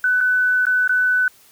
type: tone with dropouts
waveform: sine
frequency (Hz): 1499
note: F#6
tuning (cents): +22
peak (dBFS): -14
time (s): 0.04-1.28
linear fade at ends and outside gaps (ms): 2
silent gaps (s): 0.206-0.21 / 0.654-0.667 / 0.877-0.893
effects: white hiss -51 dBFS RMS until 1.51 s